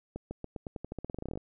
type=accelerating click train; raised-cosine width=2 ms; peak=-24 dBFS; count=20; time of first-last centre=0.16-1.375 s; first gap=150 ms; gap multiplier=0.89; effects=none